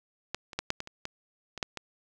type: clicks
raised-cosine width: 0.2 ms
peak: -14 / -25 / -12 / -10 / -18 / -25 / -18 / -22 / -11 / -19 dBFS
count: 10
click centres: 0.346 / 0.532 / 0.59 / 0.704 / 0.804 / 0.874 / 1.054 / 1.577 / 1.628 / 1.773 s
effects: none